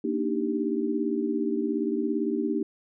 sine chord, Eb major seventh, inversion second, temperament equal, 233.1 / 293.7 / 311.1 / 392 Hz, Bb3 / D4 / Eb4 / G4, 0 / 0 / 0 / 0 cents, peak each -30 dBFS, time 0.04-2.63 s, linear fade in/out 5 ms, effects none

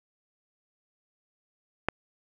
click, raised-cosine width 0.5 ms, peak -9 dBFS, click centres 1.886 s, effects 8-bit

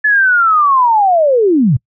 sine linear sweep, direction down, 1735 to 106.4 Hz, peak -7 dBFS, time 0.04-1.77 s, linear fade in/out 10 ms, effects noise-tail reverb RT60 0.1 s tail -26 dB re dry

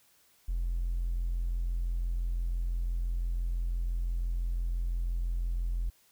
triangle tone, 42.95 Hz, F1, 28 cents flat, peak -25 dBFS, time 0.48-5.9 s, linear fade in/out 10 ms, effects tanh soft clip ceiling -25 dBFS + white hiss -65 dBFS RMS until 6.11 s

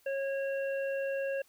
harmonic tone, 547 Hz, C#5, 23 cents flat, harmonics 1 / 3 / 5, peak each -31 / -41 / -45 dBFS, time 0.06-1.42 s, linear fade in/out 5 ms, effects white hiss -66 dBFS RMS until 1.48 s

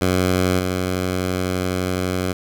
10% pulse tone with level steps, 91.9 Hz, F#2, 11 cents flat, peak -8 / -12 dBFS, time 0.01-2.33 s, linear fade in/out 5 ms, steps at 0.59 s, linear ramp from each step 5 ms, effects none

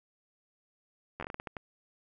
slowing click train, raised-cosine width 0.5 ms, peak -23 dBFS, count 10, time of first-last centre 1.2-1.568 s, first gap 11 ms, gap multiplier 1.31, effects none

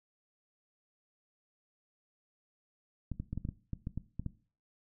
clicks, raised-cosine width 5 ms, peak -24 dBFS, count 11, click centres 3.117 / 3.2 / 3.33 / 3.376 / 3.451 / 3.489 / 3.733 / 3.871 / 3.976 / 4.196 / 4.263 s, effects noise-tail reverb RT60 0.4 s tail -17 dB re dry

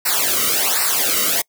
white noise with flanger, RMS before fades -18 dBFS, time 0.05-1.42 s, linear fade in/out 10 ms, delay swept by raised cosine 0.3 to 1.2 ms, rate 1.3 Hz, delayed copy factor -1, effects noise-tail reverb RT60 0.1 s tail -26 dB re dry

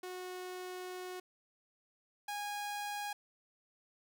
sawtooth tone pair in turn, 365.7 / 822.5 Hz, F#4 / G#5, -20 / -17 cents, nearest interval octave + major second, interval 1403 cents, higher second, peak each -38 / -34 dBFS, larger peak second, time 0.03-1.2 / 2.28-3.13 s, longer first, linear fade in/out 5 ms, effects none

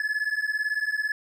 triangle beating tone pair, 1704 / 1722 Hz, G#6 / A6, +44 / -38 cents, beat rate 18 Hz, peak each -26 dBFS, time 0-1.12 s, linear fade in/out 2 ms, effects none

